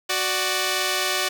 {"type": "tone pair together", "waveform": "5% pulse", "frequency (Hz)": [371.7, 590], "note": ["F#4", "D5"], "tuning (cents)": [8, 8], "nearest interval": "minor sixth", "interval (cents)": 800, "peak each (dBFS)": -13, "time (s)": [0.09, 1.29], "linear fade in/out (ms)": 10, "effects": []}